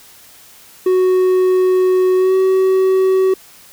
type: tone with pitch glide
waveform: triangle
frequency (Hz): 370 to 378.2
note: F#4 to F#4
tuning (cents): 0 to +38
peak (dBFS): -8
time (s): 0.86-3.34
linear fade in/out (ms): 5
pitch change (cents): +38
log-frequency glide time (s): 2.16-2.35
effects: white hiss -43 dBFS RMS until 3.72 s